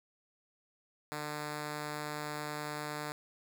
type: tone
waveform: 5% pulse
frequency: 149.6 Hz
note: D3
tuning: 32 cents sharp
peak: -26 dBFS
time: 1.12-3.12 s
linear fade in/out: 0 ms
effects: none